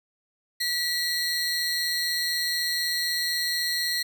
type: tone cluster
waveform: 40% pulse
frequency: 1943 / 4140 / 4304 Hz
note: B6 / C8 / C8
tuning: -29 / -19 / +48 cents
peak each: -28 / -27 / -30 dBFS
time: 0.6-4.03 s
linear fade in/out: 10 ms
effects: none